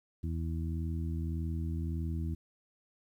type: harmonic tone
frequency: 81.7 Hz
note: E2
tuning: 15 cents flat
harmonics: 1 / 2 / 3 / 4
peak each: -33 / -39 / -43 / -45 dBFS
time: 0.23-2.35 s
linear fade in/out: 10 ms
effects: 11-bit